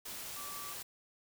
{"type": "tone in noise", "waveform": "sine", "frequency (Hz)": 1159, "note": "D6", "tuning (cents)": -23, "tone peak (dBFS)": -47, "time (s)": [0.36, 0.74], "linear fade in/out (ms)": 10, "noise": "white", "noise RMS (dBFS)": -44, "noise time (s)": [0.05, 0.83], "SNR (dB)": -6, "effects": []}